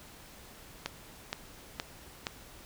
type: click train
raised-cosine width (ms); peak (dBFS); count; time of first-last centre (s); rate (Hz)
0.2; -15; 4; 0.86-2.268; 2.13
effects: pink hiss -52 dBFS RMS until 2.65 s